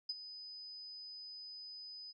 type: tone with ADSR envelope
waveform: sine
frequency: 5000 Hz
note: D#8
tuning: 8 cents sharp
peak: -34 dBFS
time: 0.09-2.13 s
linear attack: 7 ms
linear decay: 33 ms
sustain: -13 dB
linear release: 28 ms
effects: none